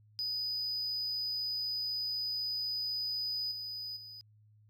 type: tone with level steps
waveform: triangle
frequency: 4978 Hz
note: D#8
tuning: in tune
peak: -31 / -37 / -45 dBFS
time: 0.19-4.21 s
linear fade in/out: 0 ms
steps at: 3.51 / 3.96 s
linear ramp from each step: 10 ms
effects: tanh soft clip ceiling -27 dBFS + added 106 Hz sine -60 dBFS peak until 4.69 s